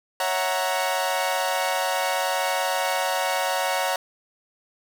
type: chord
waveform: sawtooth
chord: F# dominant seventh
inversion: second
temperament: equal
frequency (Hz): 554.4 / 659.3 / 740 / 932.3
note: C#5 / E5 / F#5 / A#5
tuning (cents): 0 / 0 / 0 / 0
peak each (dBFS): -24 / -27 / -23 / -24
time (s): 0.2-3.96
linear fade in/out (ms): 2
effects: none